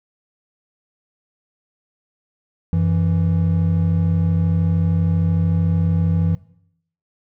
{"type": "tone pair together", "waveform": "triangle", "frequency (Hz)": [92.5, 165.58], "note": ["F#2", "E3"], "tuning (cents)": [0, 8], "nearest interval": "minor seventh", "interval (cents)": 1008, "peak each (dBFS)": -16, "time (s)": [2.73, 6.35], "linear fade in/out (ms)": 0, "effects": ["noise-tail reverb RT60 0.7 s tail -19 dB re dry"]}